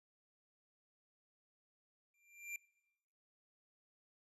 square tone with exponential growth, 2372 Hz, D7, 17 cents sharp, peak -40 dBFS, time 2.14-2.56 s, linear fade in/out 2 ms, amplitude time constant 90 ms, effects noise-tail reverb RT60 1.0 s tail -24 dB re dry + resampled to 32000 Hz

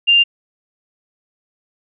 sine tone, 2794 Hz, F7, in tune, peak -8 dBFS, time 0.07-0.24 s, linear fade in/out 20 ms, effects none

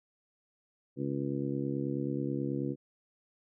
harmonic tone, 69.3 Hz, C#2, in tune, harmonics 2 / 3 / 4 / 5 / 6 / 7, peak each -36 / -39 / -35 / -37 / -48 / -42 dBFS, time 0.96-2.76 s, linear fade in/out 50 ms, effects none

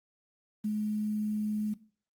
sine tone with quantisation, 212.1 Hz, G#3, 37 cents sharp, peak -28 dBFS, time 0.64-1.74 s, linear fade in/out 10 ms, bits 9, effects noise-tail reverb RT60 0.4 s tail -18 dB re dry + Opus 32 kbps

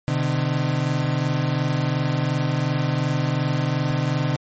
35% pulse tone pair together, 128.14 / 150.9 Hz, C3 / D3, -36 / +47 cents, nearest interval minor third, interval 283 cents, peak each -21 dBFS, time 0.08-4.36 s, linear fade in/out 0 ms, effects low-pass 6000 Hz 12 dB/octave + MP3 32 kbps

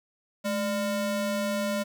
square ring-modulated tone, 403.7 Hz, G#4, 49 cents flat, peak -24 dBFS, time 0.44-1.84 s, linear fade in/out 20 ms, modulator 191 Hz, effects 10-bit

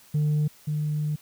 sine tone pair in turn, 150.1 / 150.63 Hz, D3 / D3, +38 / +44 cents, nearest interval unison, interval 6 cents, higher second, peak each -18 / -23 dBFS, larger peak first, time 0.14-0.48 / 0.67-1.16 s, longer second, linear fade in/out 10 ms, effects tanh soft clip ceiling -19 dBFS + white hiss -54 dBFS RMS until 1.21 s

